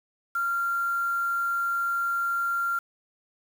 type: tone with quantisation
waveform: sine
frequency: 1383 Hz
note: F6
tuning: 17 cents flat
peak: -24 dBFS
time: 0.35-2.79 s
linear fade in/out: 5 ms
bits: 7
effects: none